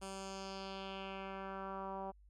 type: tone with low-pass filter sweep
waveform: 10% pulse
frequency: 193.2 Hz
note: G3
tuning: 25 cents flat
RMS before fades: -45 dBFS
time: 0.01-2.12 s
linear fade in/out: 20 ms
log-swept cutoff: 9300 to 820 Hz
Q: 2.3
effects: added 50 Hz sine -60 dBFS peak until 2.29 s